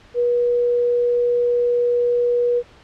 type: tone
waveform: sine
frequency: 483.2 Hz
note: B4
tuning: 38 cents flat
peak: -15 dBFS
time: 0.14-2.63 s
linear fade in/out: 50 ms
effects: pink hiss -48 dBFS RMS until 2.83 s + low-pass 4000 Hz 12 dB/octave